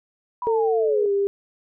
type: linear sweep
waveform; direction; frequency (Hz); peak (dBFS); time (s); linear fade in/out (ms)
sine; down; 999 to 441.1; -25; 0.42-1.06; 2
type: tone with pitch glide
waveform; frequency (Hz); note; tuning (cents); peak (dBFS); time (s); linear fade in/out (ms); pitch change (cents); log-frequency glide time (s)
sine; 448.1 to 399.2; A4 to G4; +32 to +32; -18; 0.47-1.27; 0; -200; 0.81-1.12
effects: none